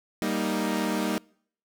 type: chord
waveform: sawtooth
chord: Eb major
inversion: first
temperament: equal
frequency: 196 / 233.1 / 311.1 Hz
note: G3 / Bb3 / Eb4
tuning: 0 / 0 / 0 cents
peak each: -26 dBFS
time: 0.22-1.18 s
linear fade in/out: 0 ms
effects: noise-tail reverb RT60 0.6 s tail -26 dB re dry